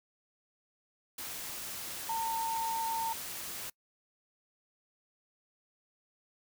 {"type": "tone in noise", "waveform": "sine", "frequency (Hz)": 907, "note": "A#5", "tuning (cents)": -48, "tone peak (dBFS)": -31, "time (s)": [2.09, 3.13], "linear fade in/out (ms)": 5, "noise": "white", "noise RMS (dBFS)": -41, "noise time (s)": [1.18, 3.7], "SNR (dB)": 7, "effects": ["noise-tail reverb RT60 0.1 s tail -25 dB re dry"]}